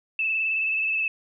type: tone with vibrato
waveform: sine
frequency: 2621 Hz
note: E7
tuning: 11 cents flat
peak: -22 dBFS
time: 0.19-1.08 s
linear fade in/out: 2 ms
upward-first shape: sine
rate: 19 Hz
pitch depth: 34 cents each way
effects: none